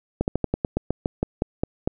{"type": "slowing click train", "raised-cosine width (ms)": 2, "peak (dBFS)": -8, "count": 13, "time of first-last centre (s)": [0.21, 1.875], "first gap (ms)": 69, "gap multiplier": 1.12, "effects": []}